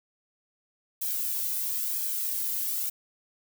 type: noise with flanger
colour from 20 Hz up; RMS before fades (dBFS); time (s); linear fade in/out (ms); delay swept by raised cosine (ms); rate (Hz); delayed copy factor
violet; -30; 1.01-2.9; 10; 1.2 to 1.98; 1; +0.6
effects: none